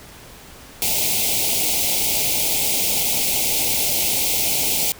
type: band-stop noise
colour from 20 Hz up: white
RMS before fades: -20 dBFS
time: 0.82-4.92 s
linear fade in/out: 0 ms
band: 900 to 2100 Hz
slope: 96 dB/octave
effects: pink hiss -42 dBFS RMS until 4.99 s